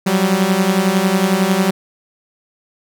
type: beating tone pair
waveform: sawtooth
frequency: 183.2 / 194.2 Hz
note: F#3 / G3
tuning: -17 / -16 cents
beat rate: 11 Hz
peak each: -13 / -11 dBFS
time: 0.06-1.71 s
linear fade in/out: 10 ms
effects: none